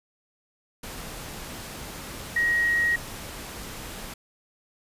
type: tone in noise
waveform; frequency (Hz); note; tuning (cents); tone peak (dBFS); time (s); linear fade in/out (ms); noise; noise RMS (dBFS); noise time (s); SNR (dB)
sine; 1891; A#6; +24; -20; 2.36-2.96; 5; pink; -38; 0.83-4.14; +15
effects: resampled to 32000 Hz